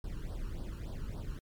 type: noise with flanger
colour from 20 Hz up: brown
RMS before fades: -39 dBFS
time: 0.04-1.39 s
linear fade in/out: 2 ms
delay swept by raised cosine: 0.21 to 0.73 ms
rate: 3.5 Hz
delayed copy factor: +0.95
effects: MP3 96 kbps